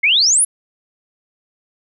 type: exponential sweep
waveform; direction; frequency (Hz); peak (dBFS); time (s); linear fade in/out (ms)
sine; up; 2086 to 11175; -10; 0.03-0.45; 10
effects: none